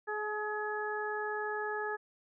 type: harmonic tone with a mistuned harmonic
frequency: 422.3 Hz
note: G#4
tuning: 29 cents sharp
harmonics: 1 / 2 / 3 / 4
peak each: -37 / -39 / -42 / -38 dBFS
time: 0.07-1.97 s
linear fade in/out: 20 ms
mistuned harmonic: 2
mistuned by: +15 cents
effects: none